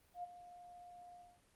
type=tone with ADSR envelope; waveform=sine; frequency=708 Hz; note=F5; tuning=23 cents sharp; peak=-40 dBFS; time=0.14-1.41 s; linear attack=94 ms; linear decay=21 ms; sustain=-13 dB; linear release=270 ms; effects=pink hiss -71 dBFS RMS until 1.55 s + Opus 32 kbps